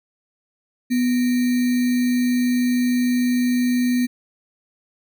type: tone with sample-and-hold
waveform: sine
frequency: 246.9 Hz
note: B3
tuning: in tune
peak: -16 dBFS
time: 0.9-4.07 s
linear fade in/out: 20 ms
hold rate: 2100 Hz
effects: none